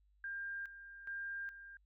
sine tone with tremolo, 1599 Hz, G6, 34 cents sharp, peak -40 dBFS, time 0.24-1.77 s, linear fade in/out 2 ms, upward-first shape square, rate 1.2 Hz, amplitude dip 70%, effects added 50 Hz sine -68 dBFS peak until 1.85 s

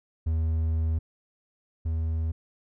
triangle tone pair in turn, 80.3 / 80.59 Hz, E2 / E2, -45 / -39 cents, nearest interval unison, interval 6 cents, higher second, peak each -21 / -23 dBFS, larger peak first, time 0.26-0.99 / 1.85-2.32 s, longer first, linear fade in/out 10 ms, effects none

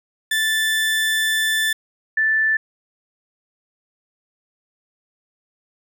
30% pulse / sine tone pair in turn, 1760 / 1760 Hz, A6 / A6, 0 / 0 cents, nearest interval unison, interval 0 cents, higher neither, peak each -15 dBFS, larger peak neither, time 0.31-1.73 / 2.17-2.57 s, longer first, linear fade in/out 5 ms, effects none

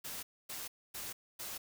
white noise bursts, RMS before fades -43 dBFS, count 4, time 0.04-1.58 s, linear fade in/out 10 ms, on 190 ms, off 260 ms, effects none

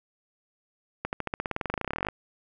accelerating click train, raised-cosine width 0.5 ms, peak -14 dBFS, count 26, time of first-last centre 1.05-2.086 s, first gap 79 ms, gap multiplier 0.94, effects none

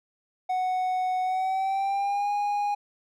triangle tone with pitch glide, 740 to 821.1 Hz, F#5 to G#5, 0 to -20 cents, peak -22 dBFS, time 0.49-2.75 s, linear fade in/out 10 ms, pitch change +180 cents, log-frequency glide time 1.23-2.31 s, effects none

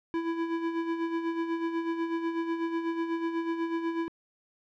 square tone with tremolo, 332.1 Hz, E4, 13 cents sharp, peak -27 dBFS, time 0.14-4.08 s, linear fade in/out 0 ms, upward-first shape sine, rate 8.1 Hz, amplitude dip 55%, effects low-pass 2000 Hz 12 dB/octave

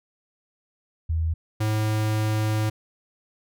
sine / square tone pair in turn, 80.9 / 107.99 Hz, E2 / A2, -32 / -32 cents, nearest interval perfect fourth, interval 500 cents, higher second, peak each -21 / -22 dBFS, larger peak first, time 1.09-1.34 / 1.6-2.7 s, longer second, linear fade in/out 10 ms, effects none

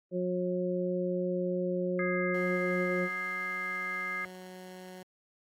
harmonic tone, 180.6 Hz, F#3, 42 cents flat, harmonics 1 / 2 / 3, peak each -33 / -33 / -33 dBFS, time 0.11-3.09 s, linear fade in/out 50 ms
sine chord, Ab major, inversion second, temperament equal with one note detuned, 1244.5 / 1653.6 / 2093 Hz, Eb6 / Ab6 / C7, 0 / -8 / 0 cents, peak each -39 / -38 / -35 dBFS, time 1.99-4.25 s, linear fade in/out 2 ms
15% pulse tone, 184.2 Hz, F#3, 7 cents flat, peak -38 dBFS, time 2.34-5.03 s, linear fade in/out 5 ms
effects AAC 64 kbps

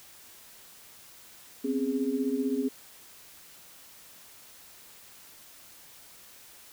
sine tone cluster, 253.1 / 268.8 / 414 Hz, B3 / C4 / G#4, +43 / +47 / -5 cents, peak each -31 / -29 / -32 dBFS, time 1.64-2.69 s, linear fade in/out 10 ms, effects white hiss -52 dBFS RMS until 6.72 s

